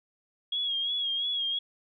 sine tone with vibrato, 3299 Hz, G#7, 12 cents flat, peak -27 dBFS, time 0.52-1.59 s, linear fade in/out 5 ms, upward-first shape sine, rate 2.9 Hz, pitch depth 51 cents each way, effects none

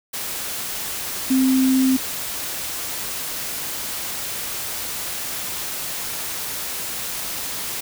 sine tone in noise, 261.6 Hz, C4, in tune, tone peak -14 dBFS, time 1.3-1.97 s, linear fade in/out 10 ms, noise white, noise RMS -28 dBFS, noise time 0.13-7.81 s, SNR +11 dB, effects none

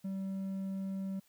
sine tone with hard clipping, 192.7 Hz, G3, 29 cents flat, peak -36 dBFS, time 0.04-1.2 s, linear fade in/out 10 ms, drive 3 dB, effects white hiss -69 dBFS RMS until 1.28 s

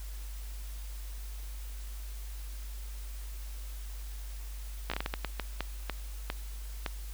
slowing click train, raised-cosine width 0.3 ms, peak -16 dBFS, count 13, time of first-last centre 4.9-6.862 s, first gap 15 ms, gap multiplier 1.39, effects added 50 Hz sine -38 dBFS peak until 7.13 s + white hiss -52 dBFS RMS until 7.13 s

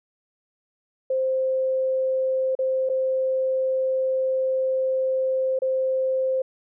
sine tone with dropouts, 523.3 Hz, C5, in tune, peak -20 dBFS, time 1.1-6.42 s, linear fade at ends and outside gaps 5 ms, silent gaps 2.552-2.589 / 2.891-2.897 / 5.59-5.619 s, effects none

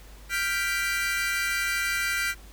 40% pulse chord, G dominant seventh, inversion third, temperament equal, 1396.9 / 1568 / 1975.5 / 2349 Hz, F6 / G6 / B6 / D7, 0 / 0 / 0 / 0 cents, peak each -30 dBFS, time 0.29-2.35 s, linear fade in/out 50 ms, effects added 50 Hz sine -45 dBFS peak until 2.52 s + pink hiss -52 dBFS RMS until 2.52 s

